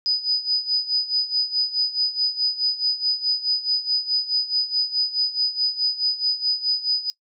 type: tone with tremolo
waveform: sine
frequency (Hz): 4981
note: D#8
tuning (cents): +1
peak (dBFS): -16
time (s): 0.06-7.1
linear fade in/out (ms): 0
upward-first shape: sine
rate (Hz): 4.7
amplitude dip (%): 80
effects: noise-tail reverb RT60 0.1 s tail -21 dB re dry